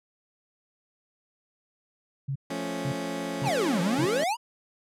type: tone bursts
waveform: sine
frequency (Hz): 137.1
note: C#3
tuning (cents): -19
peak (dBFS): -27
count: 4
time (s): 2.28-4.058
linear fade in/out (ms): 10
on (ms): 77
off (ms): 490
type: chord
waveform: 20% pulse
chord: F augmented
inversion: none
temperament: equal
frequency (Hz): 174.61 / 220 / 277.2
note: F3 / A3 / C#4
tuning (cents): 0 / 0 / 0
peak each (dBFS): -31 / -32 / -28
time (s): 2.5-4.24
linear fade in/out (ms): 5
type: exponential two-way sweep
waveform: square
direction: down then up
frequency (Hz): 1005 to 164.81 to 1005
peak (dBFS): -25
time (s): 3.43-4.37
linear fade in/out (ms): 50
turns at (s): 3.81
effects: low-pass 11000 Hz 12 dB/octave